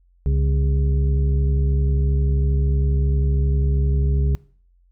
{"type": "harmonic tone with a mistuned harmonic", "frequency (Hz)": 67.8, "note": "C#2", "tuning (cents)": -38, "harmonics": [1, 2, 3, 4, 6], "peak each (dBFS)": [-17, -22, -37, -39, -34], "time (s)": [0.26, 4.35], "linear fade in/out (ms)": 0, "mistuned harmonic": 2, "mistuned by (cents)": 61, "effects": ["noise-tail reverb RT60 0.5 s tail -22 dB re dry", "added 44 Hz sine -54 dBFS peak until 4.91 s"]}